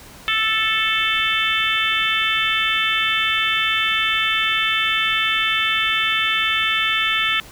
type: harmonic tone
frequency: 440 Hz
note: A4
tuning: in tune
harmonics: 3 / 4 / 5 / 6 / 7 / 8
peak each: -24 / -24 / -24 / -24 / -24 / -24 dBFS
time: 0.28-7.4 s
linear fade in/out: 0 ms
effects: pink hiss -42 dBFS RMS until 7.51 s